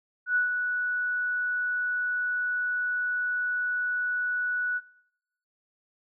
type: tone with ADSR envelope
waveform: sine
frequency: 1475 Hz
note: F#6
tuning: 6 cents flat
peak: -20 dBFS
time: 0.26-4.81 s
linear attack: 96 ms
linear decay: 130 ms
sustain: -5 dB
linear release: 44 ms
effects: noise-tail reverb RT60 0.8 s tail -22 dB re dry